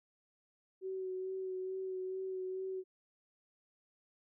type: tone with vibrato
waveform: sine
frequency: 375.7 Hz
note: F#4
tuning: 26 cents sharp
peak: -37 dBFS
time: 0.81-2.84 s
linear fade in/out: 50 ms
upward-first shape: sine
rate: 2.3 Hz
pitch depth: 19 cents each way
effects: none